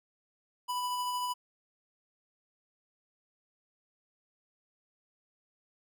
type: tone with tremolo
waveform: square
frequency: 990 Hz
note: B5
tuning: 4 cents sharp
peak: -31 dBFS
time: 0.68-1.34 s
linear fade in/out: 20 ms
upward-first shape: sine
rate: 13 Hz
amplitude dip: 25%
effects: none